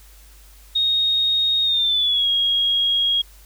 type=tone with pitch glide; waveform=sine; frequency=3729 to 3284 Hz; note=A#7 to G#7; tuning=0 to -20 cents; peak=-16 dBFS; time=0.75-3.22 s; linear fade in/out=10 ms; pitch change=-220 cents; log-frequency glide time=1.63-2.29 s; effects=added 50 Hz sine -45 dBFS peak until 3.45 s + white hiss -51 dBFS RMS until 3.45 s